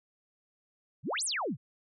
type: exponential two-way sweep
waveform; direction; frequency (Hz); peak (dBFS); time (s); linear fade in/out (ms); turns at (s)
sine; up then down; 103.5 to 11175 to 103.5; -30; 1.03-1.57; 50; 1.24
effects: none